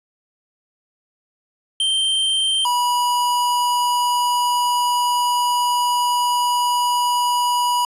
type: tone pair in turn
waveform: square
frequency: 3136 / 974.2 Hz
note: G7 / B5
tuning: 0 / -24 cents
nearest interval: octave + minor sixth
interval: 2024 cents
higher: first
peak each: -17 dBFS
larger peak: neither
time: 1.8-2.65 / 2.65-7.85 s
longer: second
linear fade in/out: 2 ms
effects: resampled to 32000 Hz + 8-bit